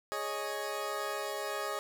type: chord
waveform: 20% pulse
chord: Ab suspended fourth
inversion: none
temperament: equal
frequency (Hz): 415.3 / 554.4 / 622.3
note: Ab4 / Db5 / Eb5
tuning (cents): 0 / 0 / 0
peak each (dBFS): -34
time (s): 0.12-1.79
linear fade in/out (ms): 0
effects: none